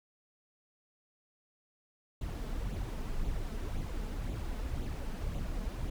brown noise with flanger, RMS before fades -36 dBFS, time 2.21-5.9 s, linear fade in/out 5 ms, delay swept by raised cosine 0.28 to 4.68 ms, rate 1.9 Hz, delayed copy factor +0.5, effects none

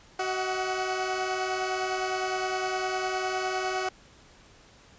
20% pulse tone cluster, 375.4 / 634 / 741 Hz, F#4 / D#5 / F#5, +25 / +32 / +2 cents, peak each -25 / -31 / -28 dBFS, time 0.19-3.89 s, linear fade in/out 5 ms, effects pink hiss -55 dBFS RMS until 4.98 s + resampled to 16000 Hz

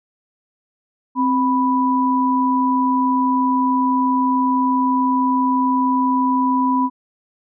sine tone pair together, 261.6 / 987.7 Hz, C4 / B5, 0 / 0 cents, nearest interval octave + major seventh, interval 2300 cents, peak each -17 dBFS, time 1.15-6.9 s, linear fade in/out 50 ms, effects none

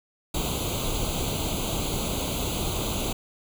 pink noise with comb filter, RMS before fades -28 dBFS, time 0.34-3.13 s, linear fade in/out 5 ms, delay 0.28 ms, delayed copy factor +0.95, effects none

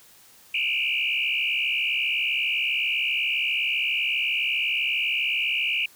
sine tone with frequency modulation, 2616 Hz, E7, 14 cents flat, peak -22 dBFS, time 0.54-5.86 s, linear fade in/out 5 ms, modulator 67.6 Hz, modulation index 4.4, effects white hiss -53 dBFS RMS until 5.95 s

